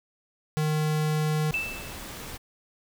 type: tone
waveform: square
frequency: 153.7 Hz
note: D#3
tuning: 21 cents flat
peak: -24 dBFS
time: 0.57-1.51 s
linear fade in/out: 0 ms
type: noise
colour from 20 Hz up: pink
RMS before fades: -39 dBFS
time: 1.51-2.38 s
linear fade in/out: 20 ms
type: tone with exponential decay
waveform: sine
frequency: 2644 Hz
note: E7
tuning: 5 cents sharp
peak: -23 dBFS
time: 1.54-2.1 s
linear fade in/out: 1 ms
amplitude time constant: 120 ms
effects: none

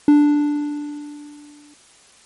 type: tone with exponential decay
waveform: triangle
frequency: 293.7 Hz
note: D4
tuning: in tune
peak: -5 dBFS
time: 0.08-1.74 s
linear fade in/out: 2 ms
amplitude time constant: 360 ms
effects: white hiss -50 dBFS RMS until 2.25 s + MP3 48 kbps

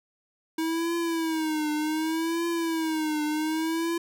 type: tone with vibrato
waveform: square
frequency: 320 Hz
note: D#4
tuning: 49 cents sharp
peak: -26 dBFS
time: 0.58-3.98 s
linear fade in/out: 5 ms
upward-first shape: triangle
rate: 0.66 Hz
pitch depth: 110 cents each way
effects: none

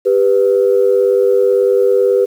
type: tone pair together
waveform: sine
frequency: 395.8 / 493.9 Hz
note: G4 / B4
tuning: +17 / 0 cents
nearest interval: major third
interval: 383 cents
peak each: -11 dBFS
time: 0.05-2.26 s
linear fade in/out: 20 ms
effects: tanh soft clip ceiling -1 dBFS + 7-bit

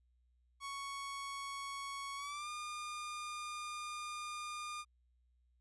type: tone with pitch glide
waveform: sawtooth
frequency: 1110 to 1210.5 Hz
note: C#6 to D#6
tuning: +2 to -48 cents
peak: -38 dBFS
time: 0.6-4.85 s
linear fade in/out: 50 ms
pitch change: +150 cents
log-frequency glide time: 2.16-2.49 s
effects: added 61 Hz sine -70 dBFS peak until 5.6 s + resampled to 24000 Hz

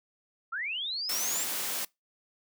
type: linear sweep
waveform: sine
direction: up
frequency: 1273 to 7570 Hz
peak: -31 dBFS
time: 0.52-1.44 s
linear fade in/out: 10 ms
type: noise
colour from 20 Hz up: white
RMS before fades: -33 dBFS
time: 1.09-1.85 s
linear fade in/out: 5 ms
effects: noise-tail reverb RT60 0.2 s tail -24 dB re dry + high-pass 200 Hz 12 dB/octave

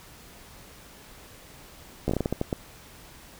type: slowing click train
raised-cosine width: 2 ms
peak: -12 dBFS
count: 10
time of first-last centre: 2.08-2.528 s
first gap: 14 ms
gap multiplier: 1.3
effects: pink hiss -49 dBFS RMS until 3.39 s

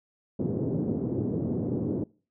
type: band-pass noise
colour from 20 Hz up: white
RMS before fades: -29 dBFS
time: 0.39-2.04 s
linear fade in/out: 5 ms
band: 100 to 370 Hz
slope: 24 dB/octave
effects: noise-tail reverb RT60 0.4 s tail -24 dB re dry

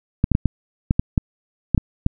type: clicks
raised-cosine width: 5 ms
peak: -3 dBFS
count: 10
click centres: 0.241 / 0.317 / 0.351 / 0.457 / 0.909 / 0.995 / 1.178 / 1.747 / 1.778 / 2.064 s
effects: none

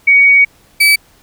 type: tone pair in turn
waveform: sine / 35% pulse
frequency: 2246 / 2295 Hz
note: C#7 / D7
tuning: +22 / -40 cents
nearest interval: unison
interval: 38 cents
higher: second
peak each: -4 dBFS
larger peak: neither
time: 0.07-0.45 / 0.8-0.96 s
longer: first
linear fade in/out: 10 ms
effects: pink hiss -49 dBFS RMS until 1.22 s

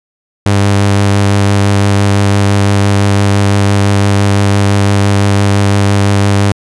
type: tone with vibrato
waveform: sawtooth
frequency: 100 Hz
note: G2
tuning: 35 cents sharp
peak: -3 dBFS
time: 0.46-6.52 s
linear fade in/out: 0 ms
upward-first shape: sine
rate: 5.9 Hz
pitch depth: 13 cents each way
effects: resampled to 24000 Hz

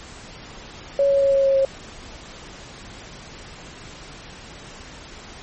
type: tone with pitch steps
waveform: sine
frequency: 558 / 554.5 / 551 / 547.5 / 544 / 540.6 Hz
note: C#5 / C#5 / C#5 / C#5 / C#5 / C#5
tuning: +11 / 0 / -11 / -22 / -33 / -44 cents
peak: -14 dBFS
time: 0.99-1.65 s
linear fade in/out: 2 ms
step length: 110 ms
effects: pink hiss -40 dBFS RMS until 5.42 s + MP3 32 kbps

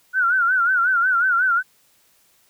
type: tone with vibrato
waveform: sine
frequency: 1449 Hz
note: F#6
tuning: 37 cents flat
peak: -15 dBFS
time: 0.13-1.63 s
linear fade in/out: 50 ms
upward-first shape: sine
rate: 5.5 Hz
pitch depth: 110 cents each way
effects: white hiss -59 dBFS RMS until 2.49 s

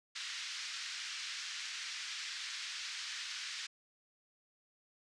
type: band-pass noise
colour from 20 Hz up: white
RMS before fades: -43 dBFS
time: 0.15-3.67 s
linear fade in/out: 10 ms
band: 1500 to 5600 Hz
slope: 24 dB/octave
effects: resampled to 22050 Hz

